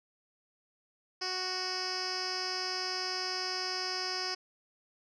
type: tone with low-pass filter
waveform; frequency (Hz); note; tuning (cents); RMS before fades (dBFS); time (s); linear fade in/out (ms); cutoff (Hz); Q
10% pulse; 370; F#4; 0; -35; 1.21-4.35; 10; 5000; 9.5
effects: none